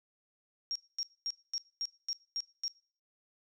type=tone bursts; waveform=sine; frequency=5580 Hz; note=F8; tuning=2 cents flat; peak=-32 dBFS; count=8; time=0.71-2.68 s; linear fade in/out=0 ms; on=45 ms; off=230 ms; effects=noise-tail reverb RT60 0.5 s tail -24 dB re dry